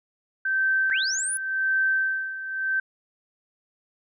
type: tone with tremolo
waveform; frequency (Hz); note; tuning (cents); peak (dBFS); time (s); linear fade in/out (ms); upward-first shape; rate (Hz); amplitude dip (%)
sine; 1552; G6; -18; -19; 0.45-2.8; 5; sine; 0.9; 75
type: linear sweep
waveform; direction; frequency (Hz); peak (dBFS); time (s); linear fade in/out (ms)
sine; up; 1464 to 10548; -25; 0.9-1.37; 0
effects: none